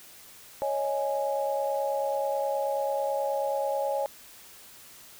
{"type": "chord", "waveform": "sine", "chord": "C# suspended second", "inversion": "none", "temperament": "just", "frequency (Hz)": [554.4, 623.7, 831.5], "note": ["C#5", "D#5", "G#5"], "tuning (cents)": [0, 4, 2], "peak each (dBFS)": [-28, -33, -31], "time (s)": [0.62, 4.06], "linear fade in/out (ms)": 0, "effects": ["white hiss -50 dBFS RMS until 5.19 s"]}